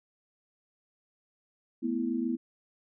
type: chord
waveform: sine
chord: A suspended second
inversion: none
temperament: equal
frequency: 220 / 246.9 / 329.6 Hz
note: A3 / B3 / E4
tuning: 0 / 0 / 0 cents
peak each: -35 / -30 / -33 dBFS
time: 1.82-2.37 s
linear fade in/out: 20 ms
effects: none